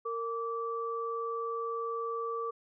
sine tone pair together, 460.3 / 1160 Hz, A#4 / D6, -22 / -22 cents, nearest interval octave + major third, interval 1600 cents, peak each -35 / -35 dBFS, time 0.05-2.51 s, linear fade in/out 10 ms, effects none

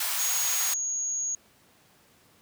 white high-pass noise, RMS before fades -29 dBFS, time 0-0.74 s, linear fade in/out 5 ms, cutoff 710 Hz, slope 24 dB/octave
sine tone, 6645 Hz, G#8, in tune, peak -27 dBFS, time 0.19-1.35 s, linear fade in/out 2 ms
effects pink hiss -60 dBFS RMS until 2.41 s + high-pass 100 Hz 12 dB/octave

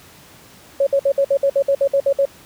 sine tone bursts, 554 Hz, C#5, 1 cent flat, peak -12 dBFS, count 12, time 0.8-2.254 s, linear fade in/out 5 ms, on 68 ms, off 58 ms, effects pink hiss -45 dBFS RMS until 2.45 s + high-pass 80 Hz 12 dB/octave

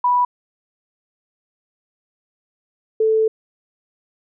sine tone pair in turn, 983 / 439.8 Hz, B5 / A4, -8 / -1 cents, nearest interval octave + major second, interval 1393 cents, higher first, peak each -13 dBFS, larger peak neither, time 0.04-0.25 / 3-3.28 s, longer second, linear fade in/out 5 ms, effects none

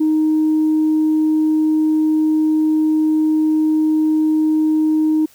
sine tone, 311.1 Hz, D#4, in tune, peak -11 dBFS, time 0-5.26 s, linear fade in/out 10 ms, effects tanh soft clip ceiling -9 dBFS + white hiss -50 dBFS RMS until 5.34 s

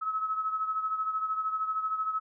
sine beating tone pair, 1287 / 1300 Hz, E6 / E6, -42 / -24 cents, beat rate 13 Hz, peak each -29 / -36 dBFS, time 0.01-2.2 s, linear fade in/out 20 ms, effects none

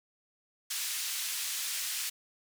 white band-pass noise, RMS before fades -35 dBFS, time 0.7-2.1 s, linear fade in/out 10 ms, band 2000 to 11000 Hz, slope 12 dB/octave, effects none

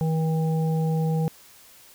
harmonic tone, 160 Hz, D#3, 49 cents sharp, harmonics 1 / 3 / 5, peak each -21 / -31 / -35 dBFS, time 0.01-1.28 s, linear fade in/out 0 ms, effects white hiss -51 dBFS RMS until 1.94 s

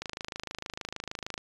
click train, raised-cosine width 0.2 ms, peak -18 dBFS, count 37, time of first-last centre 0.02-1.378 s, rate 26.5 Hz, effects resampled to 24000 Hz

